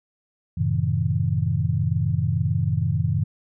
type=chord; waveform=sine; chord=F# diminished seventh; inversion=none; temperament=just; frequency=92.5 / 111 / 133.2 / 159.84 Hz; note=F#2 / A2 / C3 / Eb3; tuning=0 / +16 / +31 / +47 cents; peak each=-25 dBFS; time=0.57-3.24 s; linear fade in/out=10 ms; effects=none